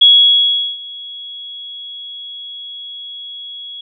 sine tone with ADSR envelope, 3340 Hz, G#7, 9 cents sharp, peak -3 dBFS, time 0.01-3.81 s, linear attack 10 ms, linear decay 750 ms, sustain -24 dB, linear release 4 ms, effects none

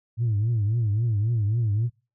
sine tone with vibrato, 110 Hz, A2, in tune, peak -19 dBFS, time 0.17-1.9 s, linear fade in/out 50 ms, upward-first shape triangle, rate 3.7 Hz, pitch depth 180 cents each way, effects noise-tail reverb RT60 0.3 s tail -22 dB re dry + tanh soft clip ceiling -18 dBFS

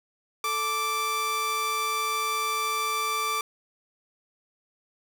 sawtooth tone pair together, 440 / 1171.3 Hz, A4 / D6, 0 / -5 cents, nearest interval octave + perfect fourth, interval 1695 cents, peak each -33 / -22 dBFS, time 0.44-3.41 s, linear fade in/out 2 ms, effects none

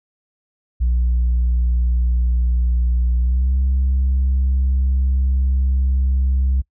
sine tone with pitch glide, 60.5 to 65.6 Hz, B1 to C2, -35 to +5 cents, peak -12 dBFS, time 0.8-6.62 s, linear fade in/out 20 ms, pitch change +140 cents, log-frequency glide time 3.18-3.56 s, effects noise-tail reverb RT60 0.1 s tail -25 dB re dry + tanh soft clip ceiling -12 dBFS

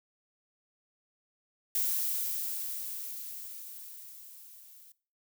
violet noise with level ramp, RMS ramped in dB -29 to -55 dBFS, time 1.75-4.92 s, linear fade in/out 2 ms, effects noise-tail reverb RT60 0.4 s tail -20 dB re dry

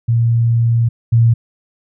sine tone pair in turn, 116.54 / 115.89 Hz, A#2 / A#2, 0 / -10 cents, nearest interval unison, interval 10 cents, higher first, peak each -10 / -7 dBFS, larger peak second, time 0.08-0.89 / 1.12-1.34 s, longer first, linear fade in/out 10 ms, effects none

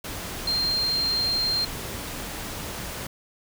sine tone in noise, 4186 Hz, C8, in tune, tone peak -22 dBFS, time 0.47-1.65 s, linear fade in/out 5 ms, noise pink, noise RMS -34 dBFS, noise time 0.04-3.07 s, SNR +9 dB, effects none

